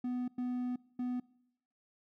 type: tone bursts at uneven times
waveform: triangle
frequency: 248.3 Hz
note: B3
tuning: 9 cents sharp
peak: -31 dBFS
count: 3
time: 0.04-0.28 / 0.38-0.76 / 0.99-1.2 s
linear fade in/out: 5 ms
effects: noise-tail reverb RT60 0.8 s tail -23 dB re dry